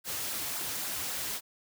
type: noise with flanger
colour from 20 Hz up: white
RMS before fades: -35 dBFS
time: 0.04-1.41 s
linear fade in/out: 50 ms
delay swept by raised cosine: 0.31 to 5.31 ms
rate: 3.7 Hz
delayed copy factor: -0.5
effects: none